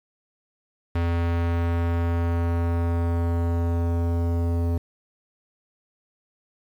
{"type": "tone with low-pass filter sweep", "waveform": "square", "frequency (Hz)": 85, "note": "F2", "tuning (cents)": -46, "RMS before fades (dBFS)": -23, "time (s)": [0.95, 4.78], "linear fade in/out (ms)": 5, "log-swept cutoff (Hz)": [2600, 590], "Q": 0.78, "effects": ["8-bit"]}